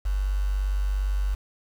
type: tone with quantisation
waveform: sine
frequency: 48.68 Hz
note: G1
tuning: 11 cents flat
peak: -22 dBFS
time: 0.05-1.35 s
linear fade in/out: 10 ms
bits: 7
effects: none